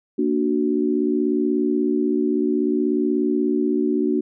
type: chord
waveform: sine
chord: Bb augmented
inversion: none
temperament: equal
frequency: 233.1 / 293.7 / 370 Hz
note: Bb3 / D4 / F#4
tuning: 0 / 0 / 0 cents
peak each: -23 / -21 / -22 dBFS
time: 0.18-4.21 s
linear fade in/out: 10 ms
effects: none